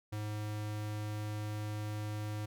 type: tone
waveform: square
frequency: 105.8 Hz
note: G#2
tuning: 33 cents sharp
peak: -37 dBFS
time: 0.12-2.46 s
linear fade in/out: 10 ms
effects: none